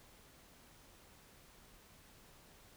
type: silence
effects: pink hiss -62 dBFS RMS until 2.76 s